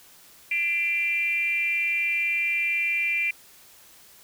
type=tone with frequency modulation; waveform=sine; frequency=2367 Hz; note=D7; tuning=13 cents sharp; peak=-22 dBFS; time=0.51-3.31 s; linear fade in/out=5 ms; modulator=334 Hz; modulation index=0.63; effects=white hiss -52 dBFS RMS until 4.23 s